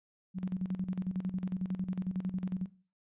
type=tone with tremolo; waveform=sine; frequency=185 Hz; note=F#3; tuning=in tune; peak=-29 dBFS; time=0.34-2.68 s; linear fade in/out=50 ms; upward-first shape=square; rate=11 Hz; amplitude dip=65%; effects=noise-tail reverb RT60 0.4 s tail -18 dB re dry + resampled to 8000 Hz